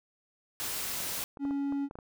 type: noise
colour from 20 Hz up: white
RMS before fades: -35 dBFS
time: 0.6-1.24 s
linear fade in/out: 0 ms
type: clicks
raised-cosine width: 1 ms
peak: -30 dBFS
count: 8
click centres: 1.004 / 1.372 / 1.452 / 1.509 / 1.724 / 1.911 / 1.955 / 1.988 s
type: tone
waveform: triangle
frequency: 280.1 Hz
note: C#4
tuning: 18 cents sharp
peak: -27 dBFS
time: 1.39-1.89 s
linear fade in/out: 50 ms
effects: none